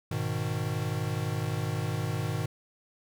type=chord; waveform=square; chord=G# minor; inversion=none; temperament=equal; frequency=103.83 / 123.47 / 155.56 Hz; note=G#2 / B2 / D#3; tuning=0 / 0 / 0 cents; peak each=-34 dBFS; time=0.11-2.46 s; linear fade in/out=5 ms; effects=none